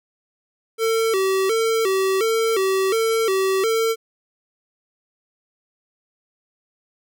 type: tone with vibrato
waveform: square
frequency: 415.3 Hz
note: G#4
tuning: in tune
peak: -18 dBFS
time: 0.78-3.96 s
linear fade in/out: 50 ms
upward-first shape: square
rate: 1.4 Hz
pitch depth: 140 cents each way
effects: none